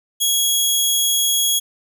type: tone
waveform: 15% pulse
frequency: 3322 Hz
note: G#7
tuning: in tune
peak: -8 dBFS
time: 0.2-1.6 s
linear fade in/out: 20 ms
effects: none